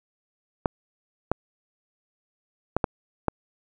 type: clicks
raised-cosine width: 1 ms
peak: -7 dBFS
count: 5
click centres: 0.658 / 1.316 / 2.766 / 2.842 / 3.283 s
effects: none